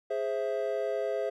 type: chord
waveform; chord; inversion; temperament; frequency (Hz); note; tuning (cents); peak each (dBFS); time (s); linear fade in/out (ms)
triangle; Ab augmented; none; equal with one note detuned; 415.3 / 525.7 / 659.3; Ab4 / C5 / E5; 0 / +8 / 0; -31; 0.1-1.3; 10
effects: none